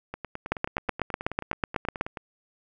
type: two click trains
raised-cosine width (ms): 0.5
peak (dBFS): -9 / -19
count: 13 / 20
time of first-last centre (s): 0.52-2.011 / 0.14-2.172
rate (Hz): 8.05 / 9.35
effects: none